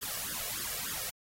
white noise with flanger, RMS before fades -37 dBFS, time 0.01-1.11 s, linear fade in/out 20 ms, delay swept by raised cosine 0.59 to 1.79 ms, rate 3.4 Hz, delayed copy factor +0.9, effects AAC 48 kbps

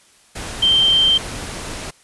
sine tone in noise, 3136 Hz, G7, in tune, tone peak -11 dBFS, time 0.62-1.18 s, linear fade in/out 10 ms, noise pink, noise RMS -29 dBFS, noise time 0.35-1.91 s, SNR +15 dB, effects white hiss -52 dBFS RMS until 2.03 s + resampled to 24000 Hz

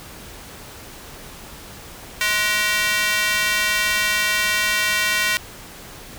square tone with high-pass filter, 210.3 Hz, G#3, 22 cents sharp, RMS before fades -20 dBFS, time 2.21-5.37 s, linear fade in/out 0 ms, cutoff 1900 Hz, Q 1.7, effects pink hiss -39 dBFS RMS until 6.18 s

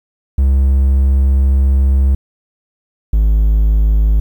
triangle tone pair in turn, 67.3 / 52.94 Hz, C2 / G#1, +49 / +34 cents, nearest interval major third, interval 415 cents, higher first, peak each -6 dBFS, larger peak neither, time 0.38-2.15 / 3.13-4.2 s, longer first, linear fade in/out 5 ms, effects 8-bit

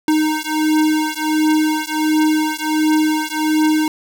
square beating tone pair, 309 / 310.4 Hz, D#4 / D#4, -12 / -4 cents, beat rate 1.4 Hz, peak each -18 dBFS, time 0.08-3.88 s, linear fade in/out 2 ms, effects none

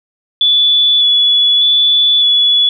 sine tone with vibrato, 3435 Hz, A7, 42 cents flat, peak -7 dBFS, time 0.41-2.69 s, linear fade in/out 2 ms, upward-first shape square, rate 0.83 Hz, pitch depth 11 cents each way, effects none

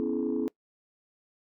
sine chord, C# minor seventh, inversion third, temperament equal with one note detuned, 246.9 / 277.2 / 329.6 / 425.7 Hz, B3 / C#4 / E4 / G#4, 0 / 0 / 0 / +43 cents, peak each -31 dBFS, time 0-0.48 s, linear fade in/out 0 ms, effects noise-tail reverb RT60 0.1 s tail -23 dB re dry + tanh soft clip ceiling -20 dBFS

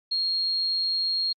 sine tone, 4258 Hz, C8, 30 cents sharp, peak -23 dBFS, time 0.11-1.33 s, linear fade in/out 10 ms, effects Opus 48 kbps

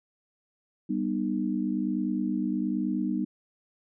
sine chord, G augmented, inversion none, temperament just, 196 / 245 / 306.2 Hz, G3 / B3 / D#4, 0 / -14 / -28 cents, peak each -30 dBFS, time 0.89-3.25 s, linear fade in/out 10 ms, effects none

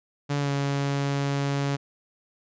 sawtooth tone with pitch glide, 143.4 to 140.37 Hz, D3 to C#3, -41 to +22 cents, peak -20 dBFS, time 0.29-1.77 s, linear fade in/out 20 ms, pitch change -37 cents, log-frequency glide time 0.39-0.5 s, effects resampled to 16000 Hz

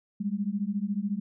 sine beating tone pair, 196 / 210 Hz, G3 / G#3, 0 / +19 cents, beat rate 14 Hz, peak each -30 dBFS, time 0.2-1.2 s, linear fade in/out 10 ms, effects none

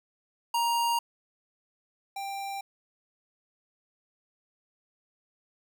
square tone pair in turn, 938 / 788.8 Hz, A#5 / G5, +11 / +11 cents, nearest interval minor third, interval 300 cents, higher first, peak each -25 / -34 dBFS, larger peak first, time 0.54-0.99 / 2.16-2.61 s, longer neither, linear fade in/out 5 ms, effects none

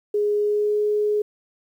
sine tone with pitch glide, 415.3 to 419.4 Hz, G#4 to G#4, 0 to +17 cents, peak -18 dBFS, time 0.14-1.22 s, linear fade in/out 5 ms, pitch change +17 cents, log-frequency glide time 0.36-0.79 s, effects 9-bit

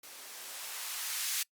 violet noise with band-pass filter sweep, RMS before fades -39 dBFS, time 0.03-1.43 s, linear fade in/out 5 ms, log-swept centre 240 to 2100 Hz, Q 0.71, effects noise-tail reverb RT60 0.1 s tail -24 dB re dry + Opus 48 kbps

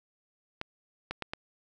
clicks, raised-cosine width 0.3 ms, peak -18 dBFS, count 4, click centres 0.614 / 1.11 / 1.223 / 1.335 s, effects none

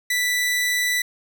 sawtooth tone, 1975.5 Hz, B6, in tune, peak -16 dBFS, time 0.1-1.02 s, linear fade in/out 5 ms, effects none

